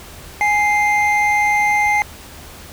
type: tone pair together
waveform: triangle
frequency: 831.9 / 2093 Hz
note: G#5 / C7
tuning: +3 / 0 cents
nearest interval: octave + major third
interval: 1597 cents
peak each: -14 dBFS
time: 0.41-2.02 s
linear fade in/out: 0 ms
effects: added 77 Hz sine -43 dBFS peak until 2.72 s + pink hiss -38 dBFS RMS until 2.72 s